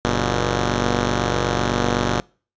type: tone pair together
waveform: 5% pulse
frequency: 47.95 / 120.4 Hz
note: G1 / B2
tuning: -37 / -44 cents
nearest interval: octave + major third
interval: 1593 cents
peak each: -10 dBFS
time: 0.05-2.2 s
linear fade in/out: 0 ms
effects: noise-tail reverb RT60 0.4 s tail -26 dB re dry + resampled to 16000 Hz